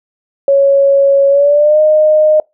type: tone with pitch glide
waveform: sine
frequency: 554.4 to 615.1 Hz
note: C#5 to D#5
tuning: 0 to -20 cents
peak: -5 dBFS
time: 0.48-2.4 s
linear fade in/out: 2 ms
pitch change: +180 cents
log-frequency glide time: 1.29-1.8 s
effects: noise-tail reverb RT60 0.2 s tail -25 dB re dry